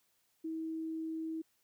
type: tone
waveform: sine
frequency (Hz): 321.5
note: E4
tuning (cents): -43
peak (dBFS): -36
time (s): 0.44-1.42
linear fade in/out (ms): 10
effects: white hiss -75 dBFS RMS until 1.63 s